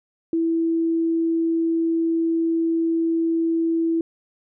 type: tone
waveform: sine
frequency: 329.6 Hz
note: E4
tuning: in tune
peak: -18 dBFS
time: 0.33-4.01 s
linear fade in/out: 2 ms
effects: none